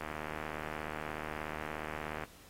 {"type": "click train", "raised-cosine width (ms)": 0.5, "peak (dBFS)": -24, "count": 172, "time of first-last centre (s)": [0.01, 2.237], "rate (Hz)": 76.8, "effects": ["pink hiss -58 dBFS RMS until 2.49 s", "AAC 48 kbps"]}